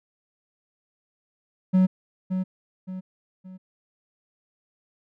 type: tone with echo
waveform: triangle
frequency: 186.1 Hz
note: F#3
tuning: 10 cents sharp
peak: -13 dBFS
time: 1.73-1.87 s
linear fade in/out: 20 ms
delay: 570 ms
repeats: 3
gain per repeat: -8 dB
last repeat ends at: 3.58 s
effects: none